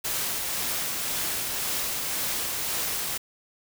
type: noise with tremolo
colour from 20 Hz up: white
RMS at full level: -28 dBFS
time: 0.04-3.18 s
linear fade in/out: 10 ms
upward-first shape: triangle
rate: 1.9 Hz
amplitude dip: 25%
effects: none